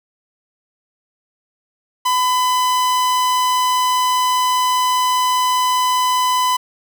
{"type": "tone", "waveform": "45% pulse", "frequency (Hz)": 1005, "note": "B5", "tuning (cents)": 30, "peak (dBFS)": -14, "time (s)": [2.05, 6.57], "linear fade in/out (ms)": 10, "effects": []}